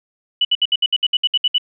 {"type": "tone bursts", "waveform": "sine", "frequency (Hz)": 2960, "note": "F#7", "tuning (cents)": 0, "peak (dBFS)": -12, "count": 12, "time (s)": [0.41, 1.582], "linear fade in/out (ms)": 5, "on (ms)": 39, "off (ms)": 64, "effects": []}